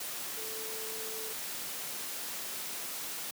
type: tone in noise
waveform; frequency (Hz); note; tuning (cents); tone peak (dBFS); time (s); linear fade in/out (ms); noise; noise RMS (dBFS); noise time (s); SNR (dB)
sine; 441.1; A4; +4; -44; 0.37-1.33; 5; white; -39; 0-3.31; -8
effects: high-pass 150 Hz 12 dB/octave